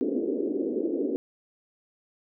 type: band-pass noise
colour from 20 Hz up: white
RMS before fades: -28 dBFS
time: 0.01-1.16 s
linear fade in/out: 0 ms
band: 250 to 450 Hz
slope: 48 dB/octave
effects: none